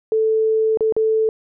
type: tone with dropouts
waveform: sine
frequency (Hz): 440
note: A4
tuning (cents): 0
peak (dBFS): -14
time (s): 0.12-1.29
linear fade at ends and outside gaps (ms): 1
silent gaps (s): 0.773-0.807 / 0.924-0.965
effects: none